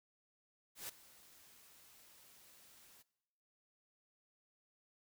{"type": "noise with ADSR envelope", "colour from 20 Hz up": "white", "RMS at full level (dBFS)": -44, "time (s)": [0.75, 3.03], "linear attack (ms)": 140, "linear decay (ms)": 8, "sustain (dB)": -19, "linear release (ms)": 17, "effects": ["noise-tail reverb RT60 1.0 s tail -21 dB re dry"]}